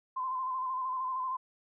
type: tone with vibrato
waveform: sine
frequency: 1032 Hz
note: C6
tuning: 24 cents flat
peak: -31 dBFS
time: 0.16-1.37 s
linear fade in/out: 10 ms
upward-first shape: square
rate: 13 Hz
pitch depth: 33 cents each way
effects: none